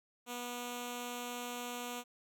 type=tone with notch filter; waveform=5% pulse; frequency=243.5 Hz; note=B3; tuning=24 cents flat; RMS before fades=-42 dBFS; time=0.26-2.04 s; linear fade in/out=50 ms; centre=1800 Hz; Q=1.3; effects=none